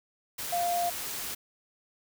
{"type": "tone in noise", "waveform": "sine", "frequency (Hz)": 698.5, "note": "F5", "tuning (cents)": 0, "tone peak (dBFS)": -26, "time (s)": [0.52, 0.9], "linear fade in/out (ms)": 10, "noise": "white", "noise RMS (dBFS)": -36, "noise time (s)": [0.38, 1.35], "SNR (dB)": 7, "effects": []}